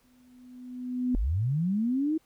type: tone with exponential growth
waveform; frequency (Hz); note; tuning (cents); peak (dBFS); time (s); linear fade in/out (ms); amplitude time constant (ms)
sine; 250; B3; +21; -22; 0.04-1.15; 1; 240
type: linear sweep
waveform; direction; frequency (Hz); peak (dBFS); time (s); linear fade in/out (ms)
sine; up; 32 to 324.7; -24; 1.14-2.18; 10
effects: pink hiss -67 dBFS RMS until 2.25 s